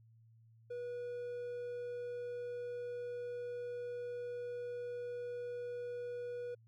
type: tone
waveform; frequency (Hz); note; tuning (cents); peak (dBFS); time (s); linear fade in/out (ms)
triangle; 485.9; B4; -28; -38; 0.7-6.55; 10
effects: added 113 Hz sine -61 dBFS peak until 6.67 s